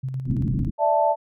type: tone with tremolo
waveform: sine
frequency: 131.5 Hz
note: C3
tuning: 9 cents sharp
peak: -24 dBFS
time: 0.03-0.68 s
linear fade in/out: 10 ms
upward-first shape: square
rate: 8.9 Hz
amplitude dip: 40%
type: low-pass noise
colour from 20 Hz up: white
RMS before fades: -25 dBFS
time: 0.26-0.71 s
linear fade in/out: 20 ms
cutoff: 280 Hz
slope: 48 dB/octave
type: chord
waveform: sine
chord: D suspended second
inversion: none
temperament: just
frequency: 587.3 / 660.7 / 881 Hz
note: D5 / E5 / A5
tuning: 0 / +4 / +2 cents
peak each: -22 / -21 / -20 dBFS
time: 0.78-1.16 s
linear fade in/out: 50 ms
effects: none